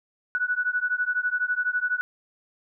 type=beating tone pair; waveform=sine; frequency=1471 / 1483 Hz; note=F#6 / F#6; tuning=-11 / +4 cents; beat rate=12 Hz; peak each=-26 dBFS; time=0.35-2.01 s; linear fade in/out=0 ms; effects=none